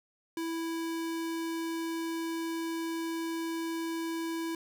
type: tone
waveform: square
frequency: 329.6 Hz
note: E4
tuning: in tune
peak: -33 dBFS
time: 0.37-4.55 s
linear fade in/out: 2 ms
effects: none